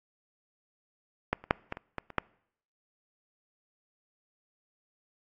clicks, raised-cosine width 0.5 ms, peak -11 / -30 / -6 / -18 / -25 / -18 / -28 / -11 dBFS, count 8, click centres 1.33 / 1.44 / 1.509 / 1.724 / 1.771 / 1.983 / 2.103 / 2.183 s, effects noise-tail reverb RT60 0.7 s tail -25 dB re dry + AAC 32 kbps

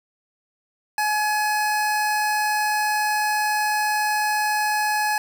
25% pulse tone, 846 Hz, G#5, 32 cents sharp, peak -16 dBFS, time 0.98-5.18 s, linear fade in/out 2 ms, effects 7-bit

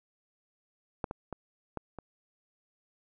clicks, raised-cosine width 1 ms, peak -17 / -22 / -23 / -21 / -27 dBFS, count 5, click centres 1.042 / 1.111 / 1.327 / 1.773 / 1.987 s, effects none

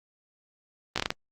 slowing click train, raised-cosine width 0.2 ms, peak -8 dBFS, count 6, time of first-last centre 0.96-1.105 s, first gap 16 ms, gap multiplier 1.3, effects Opus 32 kbps

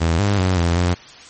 sawtooth tone with pitch steps, 82.5 / 101.3 / 92.5 / 85.2 / 88.4 Hz, E2 / G#2 / F#2 / F2 / F2, +2 / -43 / 0 / -42 / +22 cents, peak -11 dBFS, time 0-0.95 s, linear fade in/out 20 ms, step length 190 ms, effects white hiss -41 dBFS RMS until 1.29 s + MP3 32 kbps

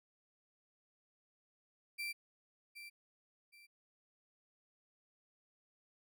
35% pulse tone with echo, 2349 Hz, D7, in tune, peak -37 dBFS, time 1.98-2.13 s, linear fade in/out 20 ms, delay 770 ms, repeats 2, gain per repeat -10 dB, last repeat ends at 3.67 s, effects none

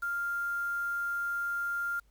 sine tone with quantisation, 1398 Hz, F6, 1 cent sharp, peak -30 dBFS, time 0.02-2 s, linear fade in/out 10 ms, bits 8, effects added 50 Hz sine -62 dBFS peak until 2.1 s + pink hiss -73 dBFS RMS until 2.1 s

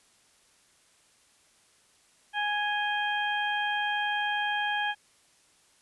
harmonic tone with a mistuned harmonic, 830.6 Hz, G#5, in tune, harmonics 1 / 2 / 3 / 4, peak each -30 / -30 / -37 / -35 dBFS, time 2.33-4.95 s, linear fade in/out 50 ms, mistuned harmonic 4, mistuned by -67 cents, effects white hiss -63 dBFS RMS until 5.81 s + resampled to 24000 Hz

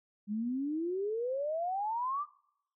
sine exponential sweep, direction up, 201.4 to 1220 Hz, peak -31 dBFS, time 0.27-2.26 s, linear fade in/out 50 ms, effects noise-tail reverb RT60 0.8 s tail -23 dB re dry

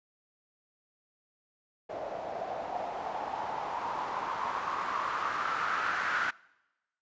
blue noise with low-pass filter sweep, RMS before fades -34 dBFS, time 1.89-6.31 s, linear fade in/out 10 ms, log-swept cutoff 620 to 1500 Hz, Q 4.4, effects noise-tail reverb RT60 1.0 s tail -24 dB re dry + resampled to 16000 Hz

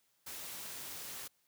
white noise, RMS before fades -45 dBFS, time 0.26-1.28 s, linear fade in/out 10 ms, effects white hiss -75 dBFS RMS until 1.47 s + high-pass 60 Hz 12 dB/octave

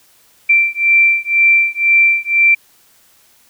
sine beating tone pair, 2349 / 2351 Hz, D7 / D7, 0 / +1 cents, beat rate 2 Hz, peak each -12 dBFS, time 0.49-2.55 s, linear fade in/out 10 ms, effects white hiss -51 dBFS RMS until 3.49 s

